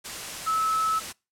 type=tone in noise; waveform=sine; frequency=1300 Hz; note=E6; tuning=24 cents flat; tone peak=-22 dBFS; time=0.46-1 s; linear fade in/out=20 ms; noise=white; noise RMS=-35 dBFS; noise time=0.04-1.13 s; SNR=+10 dB; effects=noise-tail reverb RT60 0.3 s tail -26 dB re dry + low-pass 10000 Hz 12 dB/octave